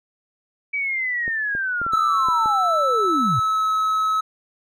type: linear sweep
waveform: sine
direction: down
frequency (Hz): 2298 to 98.5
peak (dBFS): -21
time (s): 0.73-3.4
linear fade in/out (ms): 10
type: clicks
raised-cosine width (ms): 2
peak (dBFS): -21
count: 7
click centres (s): 1.279 / 1.551 / 1.816 / 1.865 / 1.935 / 2.286 / 2.459
type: tone with pitch glide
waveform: triangle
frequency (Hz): 1318.5 to 1289.1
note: E6 to E6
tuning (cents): 0 to -39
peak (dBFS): -16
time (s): 1.92-4.21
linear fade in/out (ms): 10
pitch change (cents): -39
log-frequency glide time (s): 2.78-3.74
effects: none